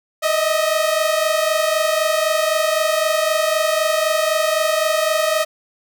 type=tone pair together; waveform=sawtooth; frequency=616.1 / 640 Hz; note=D#5 / D#5; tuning=-17 / +49 cents; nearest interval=minor second; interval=66 cents; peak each=-15 dBFS; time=0.22-5.45 s; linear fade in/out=20 ms; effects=none